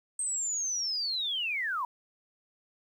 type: linear sweep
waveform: sine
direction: down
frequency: 8400 to 932.3 Hz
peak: -29 dBFS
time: 0.19-1.85 s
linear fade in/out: 2 ms
effects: 10-bit